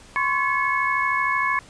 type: tone cluster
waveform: sine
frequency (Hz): 1035 / 1108 / 1708 / 2195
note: C6 / C#6 / G#6 / C#7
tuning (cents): -19 / -1 / +48 / -18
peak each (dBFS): -25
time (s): 0.16-1.59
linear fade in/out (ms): 0
effects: pink hiss -48 dBFS RMS until 1.69 s + resampled to 22050 Hz